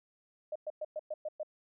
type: tone bursts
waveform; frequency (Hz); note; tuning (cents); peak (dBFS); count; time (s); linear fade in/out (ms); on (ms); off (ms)
sine; 613; D#5; -26; -34; 7; 0.52-1.432; 5; 36; 110
effects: none